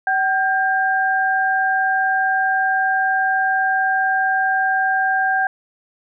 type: tone pair together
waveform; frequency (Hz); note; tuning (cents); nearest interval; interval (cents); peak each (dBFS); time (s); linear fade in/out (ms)
sine; 762.5 / 1598; G5 / G6; -48 / +33; octave + minor second; 1281; -18; 0.07-5.47; 2
effects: none